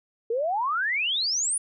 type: exponential sweep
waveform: sine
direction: up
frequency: 440 to 9956 Hz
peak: -23 dBFS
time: 0.3-1.58 s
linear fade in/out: 5 ms
effects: none